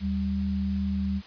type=tone pair together; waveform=sine; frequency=77.78 / 196 Hz; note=D#2 / G3; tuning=0 / 0 cents; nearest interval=octave + major third; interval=1600 cents; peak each=-30 / -26 dBFS; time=0-1.22 s; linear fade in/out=50 ms; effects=white hiss -48 dBFS RMS until 1.26 s + resampled to 11025 Hz